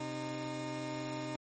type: tone pair together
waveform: 20% pulse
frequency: 130.81 / 306.7 Hz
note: C3 / D#4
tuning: 0 / -25 cents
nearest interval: octave + minor third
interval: 1475 cents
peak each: -37 / -34 dBFS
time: 0-1.36 s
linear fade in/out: 5 ms
effects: MP3 32 kbps